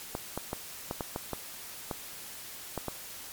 clicks, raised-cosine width 1 ms, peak -18 dBFS, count 10, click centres 0.151 / 0.376 / 0.531 / 0.911 / 1.008 / 1.161 / 1.333 / 1.912 / 2.777 / 2.883 s, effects white hiss -44 dBFS RMS until 3.32 s + MP3 96 kbps

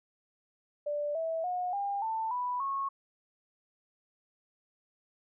sine tone with pitch steps, 587.3 / 651.7 / 723.1 / 802.3 / 890.2 / 987.7 / 1095.9 Hz, D5 / E5 / F#5 / G5 / A5 / B5 / C#6, 0 / -20 / -40 / +40 / +20 / 0 / -20 cents, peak -30 dBFS, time 0.86-2.89 s, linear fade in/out 10 ms, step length 290 ms, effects none

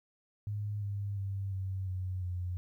sine tone with pitch steps, 103.83 / 100.87 / 98 / 95.21 / 92.5 / 89.87 Hz, G#2 / G2 / G2 / G2 / F#2 / F#2, 0 / +50 / 0 / -50 / 0 / -50 cents, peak -33 dBFS, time 0.47-2.57 s, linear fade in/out 0 ms, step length 350 ms, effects 12-bit

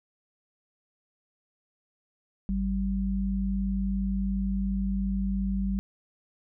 sine tone pair together, 51.44 / 194.2 Hz, G#1 / G3, -16 / -16 cents, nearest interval octave + major seventh, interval 2300 cents, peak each -29 / -27 dBFS, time 2.49-5.79 s, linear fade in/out 0 ms, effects none

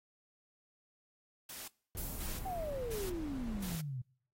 white noise bursts, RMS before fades -46 dBFS, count 4, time 1.49-3.81 s, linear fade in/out 5 ms, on 190 ms, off 520 ms
brown noise, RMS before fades -43 dBFS, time 1.95-3.75 s, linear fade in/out 0 ms
violet noise with exponential decay, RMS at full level -40 dBFS, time 1.97-3.45 s, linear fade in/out 2 ms, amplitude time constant 320 ms
sine exponential sweep, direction down, 784 to 120.5 Hz, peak -37 dBFS, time 2.45-4.02 s, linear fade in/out 10 ms
effects noise-tail reverb RT60 0.6 s tail -26 dB re dry + AAC 48 kbps

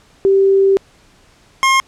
sine / 25% pulse tone pair in turn, 389.8 / 1068.7 Hz, G4 / C6, -10 / +36 cents, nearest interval octave + perfect fourth, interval 1746 cents, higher second, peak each -8 / -6 dBFS, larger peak second, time 0.25-0.77 / 1.63-1.8 s, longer first, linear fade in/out 0 ms, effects pink hiss -50 dBFS RMS until 1.87 s + low-pass 8000 Hz 12 dB/octave

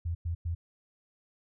sine tone bursts, 84.4 Hz, E2, 41 cents sharp, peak -29 dBFS, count 3, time 0.05-0.55 s, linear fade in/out 10 ms, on 100 ms, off 100 ms, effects none

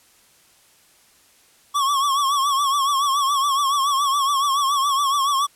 square tone with vibrato, 1115 Hz, C#6, 10 cents sharp, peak -18 dBFS, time 1.74-5.47 s, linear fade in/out 20 ms, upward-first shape triangle, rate 7.1 Hz, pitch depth 99 cents each way, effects white hiss -55 dBFS RMS until 5.55 s + low-pass 12000 Hz 12 dB/octave

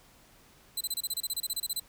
15% pulse tone bursts, 4038 Hz, B7, 38 cents sharp, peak -23 dBFS, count 16, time 0.77-1.798 s, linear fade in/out 5 ms, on 38 ms, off 28 ms, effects pink hiss -59 dBFS RMS until 1.88 s

